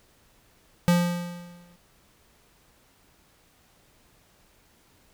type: tone with exponential decay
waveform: square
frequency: 174.61 Hz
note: F3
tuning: in tune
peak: -16 dBFS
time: 0.88-1.76 s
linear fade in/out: 0 ms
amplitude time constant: 190 ms
effects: pink hiss -61 dBFS RMS until 5.13 s